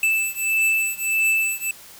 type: beating tone pair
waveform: square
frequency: 2637 / 2638.6 Hz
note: E7 / E7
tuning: 0 / +1 cents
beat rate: 1.6 Hz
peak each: -22 / -23 dBFS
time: 0.03-1.71 s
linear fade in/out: 2 ms
effects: white hiss -44 dBFS RMS until 1.99 s